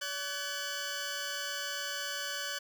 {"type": "tone cluster", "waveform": "15% pulse", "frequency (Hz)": [571, 1507, 1713], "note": ["D5", "F#6", "A6"], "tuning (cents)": [-49, 31, -47], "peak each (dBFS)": [-36, -30, -37], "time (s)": [0.01, 2.59], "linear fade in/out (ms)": 10, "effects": []}